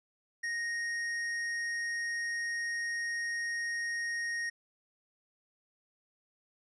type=tone with hard clipping; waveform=sine; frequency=1866 Hz; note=A#6; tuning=1 cent sharp; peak=-34 dBFS; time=0.43-4.5 s; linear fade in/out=10 ms; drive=9 dB; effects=resampled to 22050 Hz